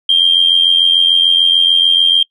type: tone with amplitude modulation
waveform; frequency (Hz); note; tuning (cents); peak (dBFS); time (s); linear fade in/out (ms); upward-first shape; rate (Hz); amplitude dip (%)
sine; 3190; G7; +30; -3; 0.09-2.23; 5; sine; 86.8; 70
effects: noise-tail reverb RT60 0.1 s tail -25 dB re dry + tanh soft clip ceiling 0 dBFS